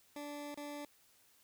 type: tone with dropouts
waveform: 20% pulse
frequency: 291.3 Hz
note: D4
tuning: 14 cents flat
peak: -38 dBFS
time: 0.16-0.85 s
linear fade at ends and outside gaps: 2 ms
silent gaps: 0.545-0.574 s
effects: white hiss -68 dBFS RMS until 1.43 s